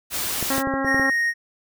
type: noise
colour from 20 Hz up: white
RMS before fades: -26 dBFS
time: 0.1-0.63 s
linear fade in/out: 50 ms
type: clicks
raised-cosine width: 2 ms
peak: -15 dBFS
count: 7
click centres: 0.427 / 0.581 / 0.673 / 0.739 / 0.847 / 0.945 / 0.997 s
type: harmonic tone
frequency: 270.5 Hz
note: C#4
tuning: 42 cents flat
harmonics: 1 / 2 / 3 / 4 / 5 / 6 / 7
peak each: -25 / -28 / -30 / -31 / -32 / -33 / -33 dBFS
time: 0.5-1.1 s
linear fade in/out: 2 ms
type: tone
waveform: triangle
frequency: 1864.7 Hz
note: A#6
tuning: in tune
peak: -17 dBFS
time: 0.84-1.34 s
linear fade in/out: 50 ms
effects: none